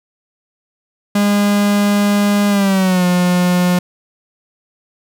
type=tone with pitch glide; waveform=45% pulse; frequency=204.2 to 178.8 Hz; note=G#3 to F3; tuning=-29 to +41 cents; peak=-11 dBFS; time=1.15-3.79 s; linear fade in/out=5 ms; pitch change=-230 cents; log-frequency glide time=2.49-3.05 s; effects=none